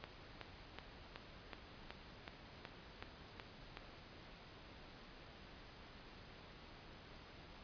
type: click train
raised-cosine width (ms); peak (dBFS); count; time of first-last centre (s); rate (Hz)
0.3; -30; 11; 0.04-3.771; 2.68
effects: pink hiss -57 dBFS RMS until 7.63 s + resampled to 11025 Hz